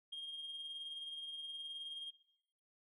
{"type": "tone with tremolo", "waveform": "sine", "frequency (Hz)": 3228, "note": "G#7", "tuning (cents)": -50, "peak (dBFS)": -39, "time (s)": [0.12, 2.11], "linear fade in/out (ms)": 10, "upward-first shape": "triangle", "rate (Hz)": 19, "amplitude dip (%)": 50, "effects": ["noise-tail reverb RT60 0.8 s tail -20 dB re dry", "tanh soft clip ceiling -41 dBFS"]}